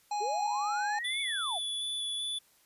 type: harmonic tone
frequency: 830.6 Hz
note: G#5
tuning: in tune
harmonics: 1 / 3 / 5 / 7 / 9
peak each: -30 / -48 / -45 / -50 / -48 dBFS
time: 0.11-0.99 s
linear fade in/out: 5 ms
type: linear two-way sweep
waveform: sine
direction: up then down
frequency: 377 to 2250 to 617 Hz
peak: -34 dBFS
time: 0.2-1.59 s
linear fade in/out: 20 ms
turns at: 1.21 s
type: tone with vibrato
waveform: square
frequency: 3450 Hz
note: A7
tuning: 35 cents flat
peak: -33 dBFS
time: 1.04-2.39 s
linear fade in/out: 10 ms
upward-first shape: square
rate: 2.6 Hz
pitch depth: 9 cents each way
effects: white hiss -65 dBFS RMS until 2.65 s + resampled to 32000 Hz